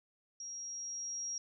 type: tone with level ramp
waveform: sine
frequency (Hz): 5640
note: F8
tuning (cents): +16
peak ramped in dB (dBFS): -42 to -36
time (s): 0.4-1.38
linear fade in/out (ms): 2
effects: none